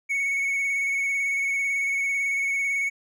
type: tone with vibrato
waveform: triangle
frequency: 2217 Hz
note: C#7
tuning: in tune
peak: -21 dBFS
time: 0.09-2.9 s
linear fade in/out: 20 ms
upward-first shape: square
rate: 18 Hz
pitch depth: 16 cents each way
effects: none